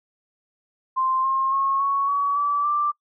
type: tone with pitch steps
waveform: sine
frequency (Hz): 1046.5 / 1067.3 / 1088.4 / 1110 / 1132 / 1154.5 / 1177.4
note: C6 / C6 / C#6 / C#6 / C#6 / D6 / D6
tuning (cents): 0 / +34 / -32 / +2 / +36 / -30 / +4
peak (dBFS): -19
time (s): 0.96-2.92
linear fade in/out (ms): 20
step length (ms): 280
effects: noise-tail reverb RT60 0.1 s tail -25 dB re dry